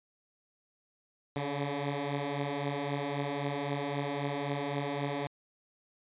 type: beating tone pair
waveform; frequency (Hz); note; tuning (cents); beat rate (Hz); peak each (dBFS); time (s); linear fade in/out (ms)
10% pulse; 139.7 / 143.5; C#3 / D3; +14 / -40; 3.8; -29 / -25; 1.36-5.27; 2
effects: resampled to 8000 Hz